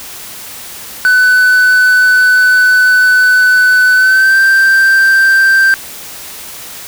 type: tone with pitch glide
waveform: triangle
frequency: 1501 to 1568.4 Hz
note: F#6 to G6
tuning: +24 to 0 cents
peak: -3 dBFS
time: 1.05-5.74 s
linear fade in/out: 0 ms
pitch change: +76 cents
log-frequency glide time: 3.93-4.38 s
effects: white hiss -28 dBFS RMS until 6.87 s